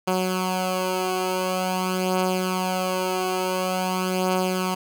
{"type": "beating tone pair", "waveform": "10% pulse", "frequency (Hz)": [184.9, 185.37], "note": ["F#3", "F#3"], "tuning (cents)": [-1, 3], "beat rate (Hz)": 0.47, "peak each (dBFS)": [-15, -21], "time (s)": [0.07, 4.75], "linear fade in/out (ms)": 10, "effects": []}